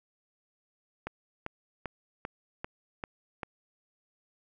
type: click train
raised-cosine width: 0.5 ms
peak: -20 dBFS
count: 7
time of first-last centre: 1.07-3.432 s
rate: 2.54 Hz
effects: none